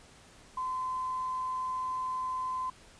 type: tone with quantisation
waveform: sine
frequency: 1027 Hz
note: C6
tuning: 33 cents flat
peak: -31 dBFS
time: 0.57-2.7 s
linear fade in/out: 5 ms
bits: 9
effects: pink hiss -56 dBFS RMS until 2.99 s + resampled to 22050 Hz